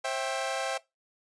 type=chord; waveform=sawtooth; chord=C major; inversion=none; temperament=equal with one note detuned; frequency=533.6 / 659.3 / 784 Hz; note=C5 / E5 / G5; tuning=+34 / 0 / 0 cents; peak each=-30 dBFS; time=0.04-0.78 s; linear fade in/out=10 ms; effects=noise-tail reverb RT60 0.2 s tail -20 dB re dry + resampled to 22050 Hz